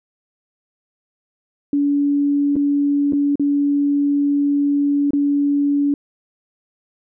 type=tone with dropouts; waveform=sine; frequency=285.7 Hz; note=D4; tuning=48 cents flat; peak=-14 dBFS; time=1.73-5.94 s; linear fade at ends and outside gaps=2 ms; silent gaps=2.557-2.564 / 3.124-3.132 / 3.356-3.396 / 5.107-5.133 s; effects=none